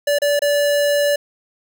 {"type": "tone with dropouts", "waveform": "square", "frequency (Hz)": 579, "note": "D5", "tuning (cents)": -25, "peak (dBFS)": -15, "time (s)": [0.07, 1.16], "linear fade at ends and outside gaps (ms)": 5, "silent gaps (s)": [[0.187, 0.218], [0.393, 0.419]], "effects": []}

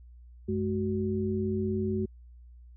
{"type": "tone cluster", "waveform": "sine", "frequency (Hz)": [95.5, 212.6, 373.1], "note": ["G2", "G#3", "F#4"], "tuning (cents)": [-45, 41, 14], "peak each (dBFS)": [-33, -30, -31], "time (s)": [0.48, 2.06], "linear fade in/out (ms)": 10, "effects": ["added 60 Hz sine -48 dBFS peak until 2.76 s"]}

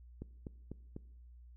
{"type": "click train", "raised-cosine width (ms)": 3, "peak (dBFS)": -30, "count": 4, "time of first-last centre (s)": [0.22, 0.964], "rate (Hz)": 4.03, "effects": ["noise-tail reverb RT60 0.8 s tail -21 dB re dry", "added 60 Hz sine -53 dBFS peak until 1.56 s"]}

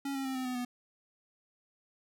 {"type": "tone with pitch steps", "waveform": "square", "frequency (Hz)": [277, 270.5, 264.2, 258, 252, 246.1], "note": ["C#4", "C#4", "C4", "C4", "B3", "B3"], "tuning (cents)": [-1, -42, 17, -24, 35, -6], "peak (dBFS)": -34, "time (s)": [0.05, 0.65], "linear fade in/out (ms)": 5, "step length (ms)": 100, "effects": []}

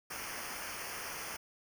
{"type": "noise with comb filter", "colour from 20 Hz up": "pink", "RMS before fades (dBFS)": -42, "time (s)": [0.1, 1.37], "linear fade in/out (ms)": 10, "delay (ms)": 0.26, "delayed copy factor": -0.85, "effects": []}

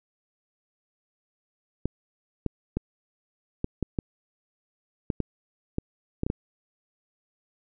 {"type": "clicks", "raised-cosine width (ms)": 3, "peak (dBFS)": -13, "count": 12, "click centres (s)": [1.856, 2.463, 2.77, 3.644, 3.827, 3.988, 5.102, 5.203, 5.784, 6.234, 6.265, 6.301], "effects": []}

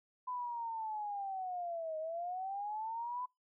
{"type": "linear two-way sweep", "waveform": "sine", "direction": "down then up", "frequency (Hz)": [1008, 622.3, 1008], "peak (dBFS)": -37, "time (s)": [0.27, 3.26], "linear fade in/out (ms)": 10, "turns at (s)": 1.98, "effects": ["noise-tail reverb RT60 0.2 s tail -25 dB re dry"]}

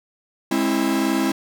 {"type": "chord", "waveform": "45% pulse", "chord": "Ab augmented", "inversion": "none", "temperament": "equal with one note detuned", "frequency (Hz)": [207.7, 267, 329.6], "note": ["Ab3", "C4", "E4"], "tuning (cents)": [0, 35, 0], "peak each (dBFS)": [-25, -22, -22], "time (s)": [0.51, 1.32], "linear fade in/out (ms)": 5, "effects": []}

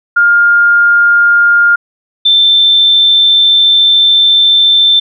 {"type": "tone pair in turn", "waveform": "sine", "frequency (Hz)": [1410, 3553], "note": ["F6", "A7"], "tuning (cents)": [16, 16], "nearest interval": "octave + major third", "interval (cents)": 1600, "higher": "second", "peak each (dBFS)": -4, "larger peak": "neither", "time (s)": [[0.16, 1.76], [2.25, 5]], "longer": "second", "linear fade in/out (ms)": 10, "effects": []}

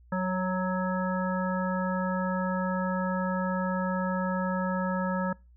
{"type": "harmonic tone with a mistuned harmonic", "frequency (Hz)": 185.6, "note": "F#3", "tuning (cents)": 6, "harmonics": [1, 3, 5, 7, 9], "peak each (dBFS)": [-28, -33, -35, -36, -38], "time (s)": [0.12, 5.33], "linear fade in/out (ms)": 5, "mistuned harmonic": 3, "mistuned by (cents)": -20, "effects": ["noise-tail reverb RT60 0.3 s tail -26 dB re dry", "added 60 Hz sine -53 dBFS peak until 5.56 s"]}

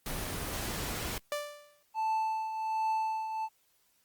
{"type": "noise", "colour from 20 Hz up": "pink", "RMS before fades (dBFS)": -36, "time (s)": [0.06, 1.18], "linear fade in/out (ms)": 2}
{"type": "tone with exponential decay", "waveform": "sawtooth", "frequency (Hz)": 587.3, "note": "D5", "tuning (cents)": 0, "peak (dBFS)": -26, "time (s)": [1.32, 1.83], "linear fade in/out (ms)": 1, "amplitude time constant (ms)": 110}
{"type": "tone with tremolo", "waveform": "triangle", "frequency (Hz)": 880, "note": "A5", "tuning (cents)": 0, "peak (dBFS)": -25, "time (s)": [1.94, 3.49], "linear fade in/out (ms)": 50, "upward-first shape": "triangle", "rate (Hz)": 1.3, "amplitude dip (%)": 60}
{"effects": ["white hiss -71 dBFS RMS until 4.04 s", "Opus 24 kbps"]}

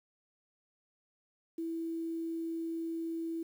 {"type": "tone with quantisation", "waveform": "sine", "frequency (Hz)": 329.6, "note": "E4", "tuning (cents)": 0, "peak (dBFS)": -34, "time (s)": [1.58, 3.43], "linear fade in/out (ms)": 5, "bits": 10, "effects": []}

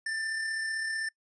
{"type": "tone with amplitude modulation", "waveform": "square", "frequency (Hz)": 1781, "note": "A6", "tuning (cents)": 21, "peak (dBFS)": -30, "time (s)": [0.06, 1.09], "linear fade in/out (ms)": 5, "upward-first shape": "sine", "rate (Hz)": 35.7, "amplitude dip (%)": 30, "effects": ["noise-tail reverb RT60 0.1 s tail -25 dB re dry", "resampled to 22050 Hz"]}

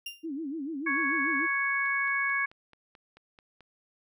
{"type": "tone with exponential decay", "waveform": "35% pulse", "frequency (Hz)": 2794, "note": "F7", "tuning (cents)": 0, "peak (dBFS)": -31, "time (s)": [0.06, 0.26], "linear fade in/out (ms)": 5, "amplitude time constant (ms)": 43}
{"type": "tone with vibrato", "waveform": "sine", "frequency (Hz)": 297.7, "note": "D4", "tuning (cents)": 24, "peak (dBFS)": -32, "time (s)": [0.23, 1.47], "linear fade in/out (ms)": 20, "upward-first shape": "sine", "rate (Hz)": 6.8, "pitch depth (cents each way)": 190}
{"type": "harmonic tone", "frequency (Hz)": 554.4, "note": "C#5", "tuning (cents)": 0, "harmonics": [2, 3, 4], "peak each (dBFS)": [-33, -29, -29], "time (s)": [0.86, 2.46], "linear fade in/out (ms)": 10}
{"type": "click train", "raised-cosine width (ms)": 0.3, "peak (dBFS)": -37, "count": 9, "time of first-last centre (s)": [1.86, 3.607], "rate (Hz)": 4.58}
{"effects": []}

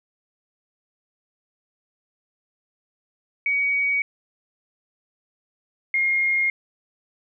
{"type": "tone pair in turn", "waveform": "sine", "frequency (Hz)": [2255, 2136], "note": ["C#7", "C7"], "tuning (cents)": [29, 35], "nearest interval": "minor second", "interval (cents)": 94, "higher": "first", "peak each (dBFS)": [-19, -18], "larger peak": "second", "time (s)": [[3.46, 4.02], [5.94, 6.5]], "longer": "neither", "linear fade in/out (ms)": 2, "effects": []}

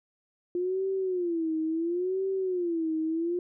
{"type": "tone with vibrato", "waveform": "sine", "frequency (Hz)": 349.2, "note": "F4", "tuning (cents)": 0, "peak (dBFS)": -26, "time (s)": [0.55, 3.39], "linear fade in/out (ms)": 2, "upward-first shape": "sine", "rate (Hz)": 0.72, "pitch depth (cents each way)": 170, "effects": []}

